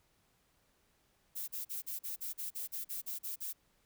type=noise bursts; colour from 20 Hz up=violet; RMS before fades=-40 dBFS; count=13; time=1.35-3.532 s; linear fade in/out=20 ms; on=130 ms; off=41 ms; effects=pink hiss -73 dBFS RMS until 3.85 s